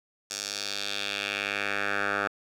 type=tone with band-pass filter sweep; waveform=10% pulse; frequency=101 Hz; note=G#2; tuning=48 cents flat; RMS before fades=-31 dBFS; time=0.3-2.28 s; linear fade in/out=10 ms; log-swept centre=6100 to 1300 Hz; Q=2; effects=none